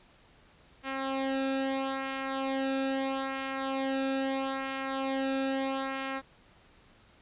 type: tone with flanger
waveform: sawtooth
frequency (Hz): 268.4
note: C4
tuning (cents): +44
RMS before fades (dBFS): -32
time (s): 0.83-6.22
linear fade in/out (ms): 50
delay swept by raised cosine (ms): 0.22 to 0.98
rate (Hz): 0.77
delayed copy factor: -0.7
effects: pink hiss -60 dBFS RMS until 7.21 s + resampled to 8000 Hz